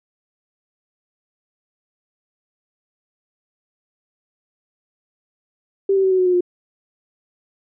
sine tone with pitch steps, 392 / 385.7 / 379.5 / 373.4 / 367.4 / 361.5 / 355.7 Hz, G4 / G4 / F#4 / F#4 / F#4 / F#4 / F4, 0 / -28 / +44 / +16 / -12 / -40 / +32 cents, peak -13 dBFS, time 5.89-6.408 s, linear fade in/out 5 ms, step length 74 ms, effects none

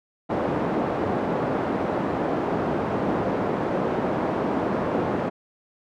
pink band-pass noise, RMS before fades -25 dBFS, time 0.29-5.3 s, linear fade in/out 20 ms, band 210 to 840 Hz, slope 12 dB/octave, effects none

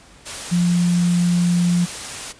sine tone in noise, 175.2 Hz, F3, 6 cents sharp, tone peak -14 dBFS, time 0.51-1.86 s, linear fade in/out 20 ms, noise white, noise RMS -30 dBFS, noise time 0.25-2.33 s, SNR +13 dB, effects pink hiss -47 dBFS RMS until 2.39 s + resampled to 22050 Hz

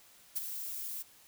violet noise with ADSR envelope, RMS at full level -31 dBFS, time 0.35-1.03 s, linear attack 22 ms, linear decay 16 ms, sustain -9 dB, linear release 16 ms, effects white hiss -60 dBFS RMS until 1.27 s

